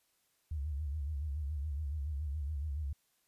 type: tone with vibrato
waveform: sine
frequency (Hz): 73.4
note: D2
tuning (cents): 0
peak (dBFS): -34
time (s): 0.51-2.93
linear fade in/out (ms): 5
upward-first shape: sine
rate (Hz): 7.1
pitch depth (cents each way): 130
effects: white hiss -75 dBFS RMS until 3.27 s + resampled to 32000 Hz